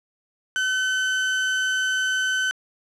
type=tone; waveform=35% pulse; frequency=1522 Hz; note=F#6; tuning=48 cents sharp; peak=-19 dBFS; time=0.56-2.51 s; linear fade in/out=0 ms; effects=low-pass 7000 Hz 12 dB/octave